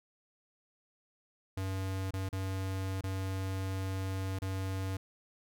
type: tone with dropouts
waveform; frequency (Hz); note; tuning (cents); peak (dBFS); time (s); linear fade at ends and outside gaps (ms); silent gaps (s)
square; 95.4; G2; -47; -34; 1.57-4.97; 5; 2.108-2.136 / 2.29-2.327 / 3.011-3.037 / 4.389-4.419
effects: none